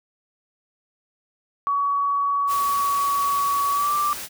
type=tone with pitch glide; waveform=sine; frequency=1129 to 1174.9 Hz; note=C#6 to D6; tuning=+31 to 0 cents; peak=-19 dBFS; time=1.67-4.13 s; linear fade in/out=0 ms; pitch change=+69 cents; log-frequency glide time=3.72-3.93 s
type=noise; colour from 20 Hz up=white; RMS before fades=-33 dBFS; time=2.47-4.29 s; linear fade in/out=50 ms
effects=none